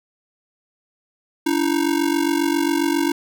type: ring-modulated tone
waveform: square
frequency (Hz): 311.1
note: D#4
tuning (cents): 0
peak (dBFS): -15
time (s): 1.46-3.12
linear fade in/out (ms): 5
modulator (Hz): 23.7
effects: none